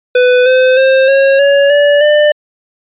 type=tone with pitch steps; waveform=square; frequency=498.3 / 513.5 / 529.2 / 545.3 / 561.9 / 579 / 596.7 Hz; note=B4 / C5 / C5 / C#5 / C#5 / D5 / D5; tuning=+15 / -33 / +20 / -29 / +23 / -25 / +27 cents; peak=-6 dBFS; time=0.15-2.32 s; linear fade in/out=5 ms; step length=310 ms; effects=resampled to 8000 Hz